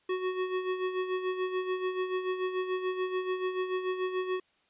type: tone with tremolo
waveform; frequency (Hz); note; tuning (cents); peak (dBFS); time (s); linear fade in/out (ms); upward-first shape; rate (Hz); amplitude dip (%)
square; 370; F#4; 0; -28; 0.09-4.4; 5; sine; 6.9; 60
effects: white hiss -69 dBFS RMS until 4.69 s + resampled to 8000 Hz